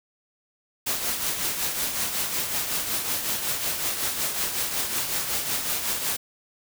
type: noise with tremolo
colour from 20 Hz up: white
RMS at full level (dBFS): -25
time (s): 0.86-6.17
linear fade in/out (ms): 10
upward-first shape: triangle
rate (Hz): 5.4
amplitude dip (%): 55
effects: none